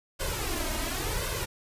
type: noise with flanger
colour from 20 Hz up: pink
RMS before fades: -31 dBFS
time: 0.19-1.46 s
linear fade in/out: 20 ms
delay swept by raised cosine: 1.9 to 3.2 ms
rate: 0.91 Hz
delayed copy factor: +0.75
effects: resampled to 32000 Hz